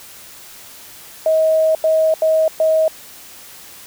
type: tone bursts at uneven times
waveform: sine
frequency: 635 Hz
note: D#5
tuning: 35 cents sharp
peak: -11 dBFS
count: 4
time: 1.26-1.75 / 1.84-2.14 / 2.22-2.48 / 2.6-2.88 s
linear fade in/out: 2 ms
effects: white hiss -39 dBFS RMS until 3.86 s